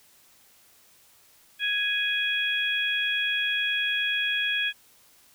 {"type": "harmonic tone", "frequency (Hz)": 830.6, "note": "G#5", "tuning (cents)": 0, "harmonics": [2, 3, 4], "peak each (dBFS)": [-28, -28, -28], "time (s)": [1.59, 4.73], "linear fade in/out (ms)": 50, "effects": ["white hiss -58 dBFS RMS until 5.34 s"]}